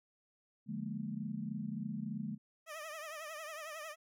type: chord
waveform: sine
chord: Bb dominant seventh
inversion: first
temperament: just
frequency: 145.68 / 174.81 / 209.8 / 233.1 Hz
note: D3 / F3 / Ab3 / Bb3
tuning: -14 / +2 / +18 / 0 cents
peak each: -45 / -45 / -40 / -44 dBFS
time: 0.66-2.38 s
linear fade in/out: 50 ms
type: tone with vibrato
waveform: 15% pulse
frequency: 622.3 Hz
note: D#5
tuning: in tune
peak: -37 dBFS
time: 2.66-3.96 s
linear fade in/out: 50 ms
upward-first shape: triangle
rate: 11 Hz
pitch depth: 110 cents each way
effects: none